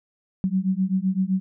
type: beating tone pair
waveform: sine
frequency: 185 / 192.8 Hz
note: F#3 / G3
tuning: 0 / -28 cents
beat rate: 7.8 Hz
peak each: -23 dBFS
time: 0.44-1.4 s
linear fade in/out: 0 ms
effects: none